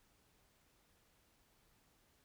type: silence
effects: pink hiss -73 dBFS RMS until 2.24 s